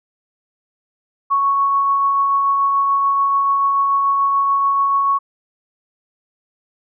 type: tone with tremolo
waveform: sine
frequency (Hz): 1108.7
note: C#6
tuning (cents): 0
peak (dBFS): -12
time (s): 1.3-5.19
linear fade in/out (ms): 20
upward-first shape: triangle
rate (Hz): 6.9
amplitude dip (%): 25
effects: none